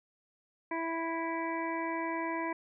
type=harmonic tone; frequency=329.6 Hz; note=E4; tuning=in tune; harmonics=1 / 2 / 3 / 5 / 6 / 7; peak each=-36 / -40 / -36 / -45 / -42 / -44 dBFS; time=0.71-2.53 s; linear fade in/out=5 ms; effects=none